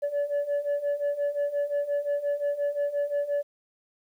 sine beating tone pair, 572 / 577.7 Hz, D5 / D5, -46 / -29 cents, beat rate 5.7 Hz, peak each -28 / -25 dBFS, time 0.02-3.43 s, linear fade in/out 20 ms, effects tanh soft clip ceiling -22 dBFS + 10-bit

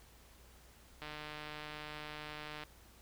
click train, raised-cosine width 0.3 ms, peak -29 dBFS, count 245, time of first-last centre 1.02-2.636 s, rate 151 Hz, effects added 60 Hz sine -61 dBFS peak until 3.01 s + pink hiss -62 dBFS RMS until 3.01 s

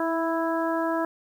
harmonic tone with a mistuned harmonic, 329.6 Hz, E4, in tune, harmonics 1 / 2 / 3 / 4 / 5, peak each -27 / -28 / -30 / -34 / -35 dBFS, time 0-1.05 s, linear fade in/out 2 ms, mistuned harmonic 1, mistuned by -15 cents, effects 9-bit

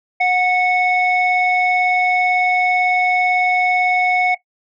sine tone pair together, 730 / 2208 Hz, F#5 / C#7, -24 / -7 cents, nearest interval octave + perfect fifth, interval 1917 cents, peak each -14 dBFS, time 0.2-4.35 s, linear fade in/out 10 ms, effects noise-tail reverb RT60 0.1 s tail -17 dB re dry + tanh soft clip ceiling -8 dBFS

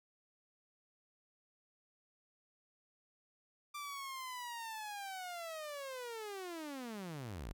sawtooth linear sweep, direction down, 1184 to 36.71 Hz, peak -39 dBFS, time 3.74-7.53 s, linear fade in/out 10 ms, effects none

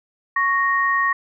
sine tone pair together, 1108.8 / 1864.7 Hz, C#6 / A#6, 0 / 0 cents, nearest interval major sixth, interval 900 cents, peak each -19 dBFS, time 0.36-1.13 s, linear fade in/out 5 ms, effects none

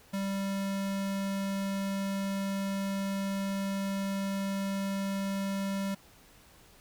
square tone, 196 Hz, G3, in tune, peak -31 dBFS, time 0.13-5.95 s, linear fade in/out 10 ms, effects pink hiss -58 dBFS RMS until 6.8 s

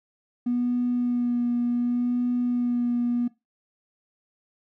triangle tone with vibrato, 242.9 Hz, B3, 29 cents flat, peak -18 dBFS, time 0.46-3.28 s, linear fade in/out 10 ms, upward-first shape sine, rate 0.68 Hz, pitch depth 16 cents each way, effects noise-tail reverb RT60 0.2 s tail -21 dB re dry + tanh soft clip ceiling -19 dBFS

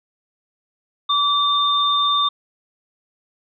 sine tone pair together, 1155 / 3608 Hz, D6 / A7, -29 / +43 cents, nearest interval octave + minor sixth, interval 1972 cents, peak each -18 dBFS, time 1.09-2.29 s, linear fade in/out 10 ms, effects none

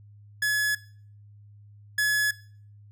45% pulse tone pair in turn, 1700 / 1700 Hz, G#6 / G#6, +40 / +40 cents, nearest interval unison, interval 0 cents, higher neither, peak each -22 / -21 dBFS, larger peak second, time 0.42-0.75 / 1.98-2.31 s, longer neither, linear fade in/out 5 ms, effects noise-tail reverb RT60 0.5 s tail -20 dB re dry + added 103 Hz sine -48 dBFS peak until 2.91 s

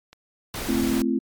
click, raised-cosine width 0.2 ms, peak -27 dBFS, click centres 0.13 s
pink noise, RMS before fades -31 dBFS, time 0.54-1.02 s, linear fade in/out 2 ms
sine chord, A minor, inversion none, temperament equal with one note detuned, 220 / 261.6 / 338.3 Hz, A3 / C4 / E4, 0 / 0 / +45 cents, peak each -25 / -23 / -26 dBFS, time 0.68-1.19 s, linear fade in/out 10 ms
effects MP3 96 kbps

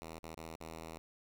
5% pulse tone with dropouts, 81 Hz, E2, 30 cents flat, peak -34 dBFS, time 0.02-0.98 s, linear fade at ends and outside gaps 0 ms, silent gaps 0.189-0.231 / 0.346-0.373 / 0.555-0.604 s, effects none

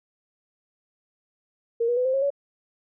sine tone with pitch steps, 464 / 482.3 / 501.3 / 521.1 / 541.7 / 563.1 Hz, A#4 / B4 / B4 / C5 / C#5 / C#5, -8 / -41 / +26 / -7 / -40 / +27 cents, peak -20 dBFS, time 1.8-2.304 s, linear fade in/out 10 ms, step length 84 ms, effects none

